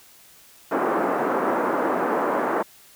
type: band-pass noise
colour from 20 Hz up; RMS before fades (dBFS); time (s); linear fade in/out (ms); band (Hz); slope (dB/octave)
pink; -23; 0.71-2.63; 10; 270 to 1400; 24
effects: white hiss -51 dBFS RMS until 2.95 s